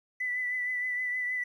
triangle tone with vibrato, 1990 Hz, B6, 13 cents sharp, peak -25 dBFS, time 0.2-1.44 s, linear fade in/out 10 ms, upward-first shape triangle, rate 6.4 Hz, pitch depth 30 cents each way, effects tanh soft clip ceiling -27 dBFS

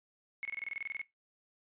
sine tone bursts, 2186 Hz, C#7, 25 cents flat, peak -35 dBFS, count 13, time 0.43-1.015 s, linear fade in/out 0 ms, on 21 ms, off 26 ms, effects noise-tail reverb RT60 0.2 s tail -19 dB re dry + resampled to 8000 Hz

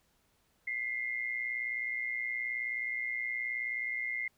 sine tone pair together, 2000 / 2119 Hz, B6 / C7, +21 / +21 cents, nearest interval minor second, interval 100 cents, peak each -38 / -34 dBFS, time 0.67-4.28 s, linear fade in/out 5 ms, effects pink hiss -72 dBFS RMS until 4.37 s

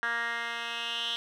10% pulse tone with band-pass filter sweep, 233.7 Hz, A#3, 5 cents sharp, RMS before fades -33 dBFS, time 0.03-1.16 s, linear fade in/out 0 ms, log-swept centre 1700 to 3200 Hz, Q 5.7, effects none

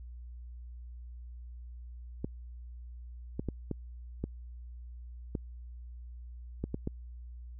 clicks, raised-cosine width 3 ms, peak -20 dBFS, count 9, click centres 2.245 / 3.395 / 3.487 / 3.713 / 4.24 / 5.352 / 6.64 / 6.744 / 6.874 s, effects added 60 Hz sine -43 dBFS peak until 7.59 s

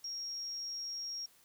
sine tone, 5588 Hz, F8, in tune, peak -38 dBFS, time 0.04-1.26 s, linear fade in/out 5 ms, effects white hiss -65 dBFS RMS until 1.44 s

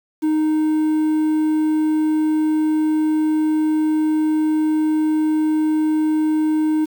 triangle tone with quantisation, 310 Hz, D#4, 6 cents flat, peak -13 dBFS, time 0.22-6.86 s, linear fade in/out 20 ms, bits 7, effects none

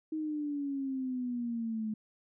sine exponential sweep, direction down, 315.8 to 214 Hz, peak -32 dBFS, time 0.12-1.94 s, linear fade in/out 5 ms, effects none

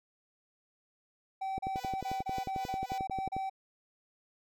triangle tone bursts, 770 Hz, G5, 31 cents flat, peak -31 dBFS, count 10, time 1.41-3.498 s, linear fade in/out 10 ms, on 180 ms, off 32 ms
click train, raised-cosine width 2 ms, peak -25 dBFS, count 21, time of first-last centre 1.58-3.366 s, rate 11.2 Hz
5% pulse tone with tremolo, 495.7 Hz, B4, 6 cents sharp, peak -33 dBFS, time 1.76-2.98 s, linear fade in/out 0 ms, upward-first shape triangle, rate 3.6 Hz, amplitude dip 100%
effects none

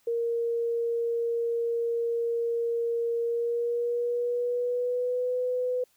sine tone with pitch glide, 466.7 to 500.2 Hz, A#4 to B4, +2 to +22 cents, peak -25 dBFS, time 0.07-5.84 s, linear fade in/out 5 ms, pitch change +120 cents, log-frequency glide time 3.21-5.36 s, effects white hiss -67 dBFS RMS until 5.96 s

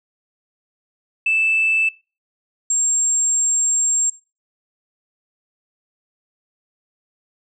sine tone pair in turn, 2637 / 7459 Hz, E7 / A#8, 0 / 0 cents, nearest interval octave + tritone, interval 1800 cents, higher second, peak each -14 dBFS, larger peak neither, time 1.26-1.89 / 2.7-4.1 s, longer second, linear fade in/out 5 ms, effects noise-tail reverb RT60 0.3 s tail -21 dB re dry + tanh soft clip ceiling -10 dBFS

